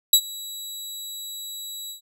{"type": "tone with ADSR envelope", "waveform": "20% pulse", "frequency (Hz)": 3900, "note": "B7", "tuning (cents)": -23, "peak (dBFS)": -4, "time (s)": [0.13, 2.01], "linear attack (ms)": 4, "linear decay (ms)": 68, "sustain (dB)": -23, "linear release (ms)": 110, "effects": []}